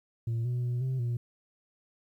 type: tone with pitch steps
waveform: sine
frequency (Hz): 115.4 / 123 / 122.2 / 130.5 / 119.6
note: A#2 / B2 / B2 / C3 / A#2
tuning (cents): -17 / -7 / -18 / -4 / +45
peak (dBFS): -25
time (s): 0.27-1.17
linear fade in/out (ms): 5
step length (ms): 180
effects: tanh soft clip ceiling -27 dBFS + 11-bit